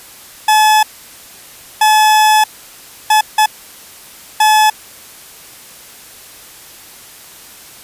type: tone bursts at uneven times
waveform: 40% pulse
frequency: 859 Hz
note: A5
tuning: 42 cents flat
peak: -6 dBFS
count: 5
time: 0.48-0.83 / 1.81-2.44 / 3.1-3.21 / 3.38-3.46 / 4.4-4.7 s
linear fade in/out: 5 ms
effects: white hiss -37 dBFS RMS until 7.83 s + resampled to 32000 Hz